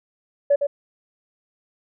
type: tone with echo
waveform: sine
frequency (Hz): 570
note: C#5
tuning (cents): +48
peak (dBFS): -12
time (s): 0.5-0.56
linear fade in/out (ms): 10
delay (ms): 110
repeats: 1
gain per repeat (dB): -6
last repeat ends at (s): 0.67
effects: tanh soft clip ceiling -9 dBFS